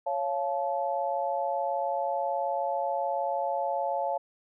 sine chord, Db augmented, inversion none, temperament just, 554.4 / 693 / 866.2 Hz, Db5 / F5 / A5, 0 / -14 / -27 cents, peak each -31 dBFS, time 0.06-4.18 s, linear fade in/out 10 ms, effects none

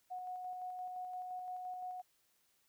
sine tone with tremolo, 732 Hz, F#5, 19 cents flat, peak -40 dBFS, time 0.1-2.02 s, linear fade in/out 20 ms, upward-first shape square, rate 5.8 Hz, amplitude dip 25%, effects white hiss -75 dBFS RMS until 2.68 s

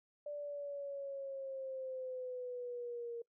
sine linear sweep, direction down, 587.3 to 466.2 Hz, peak -40 dBFS, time 0.26-3.22 s, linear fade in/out 5 ms, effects noise-tail reverb RT60 0.1 s tail -23 dB re dry

